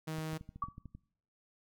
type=tone; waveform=sawtooth; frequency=157.8 Hz; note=D#3; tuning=25 cents sharp; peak=-33 dBFS; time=0.07-0.38 s; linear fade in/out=10 ms
type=clicks; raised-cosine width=5 ms; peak=-35 dBFS; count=10; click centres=0.185 / 0.332 / 0.411 / 0.491 / 0.56 / 0.639 / 0.685 / 0.781 / 0.857 / 0.95 s
type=tone with exponential decay; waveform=sine; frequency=1143 Hz; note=D6; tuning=47 cents flat; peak=-28 dBFS; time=0.62-0.71 s; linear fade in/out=5 ms; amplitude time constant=18 ms
effects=noise-tail reverb RT60 0.6 s tail -22 dB re dry